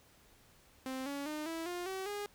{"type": "tone with pitch steps", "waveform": "sawtooth", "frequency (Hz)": [261.6, 282, 304, 327.7, 353.3, 380.8, 410.5], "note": ["C4", "C#4", "D#4", "E4", "F4", "F#4", "G#4"], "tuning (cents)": [0, 30, -40, -10, 20, 50, -20], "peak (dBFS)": -34, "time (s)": [0.86, 2.26], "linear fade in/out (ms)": 0, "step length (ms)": 200, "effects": ["pink hiss -64 dBFS RMS until 2.34 s"]}